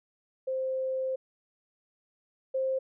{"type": "tone pair in turn", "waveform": "sine", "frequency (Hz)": [523.3, 527.2], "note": ["C5", "C5"], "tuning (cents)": [0, 13], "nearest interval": "unison", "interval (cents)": 13, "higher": "second", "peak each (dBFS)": [-28, -26], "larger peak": "second", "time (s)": [[0.47, 1.16], [2.54, 2.79]], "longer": "first", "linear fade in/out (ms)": 10, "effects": []}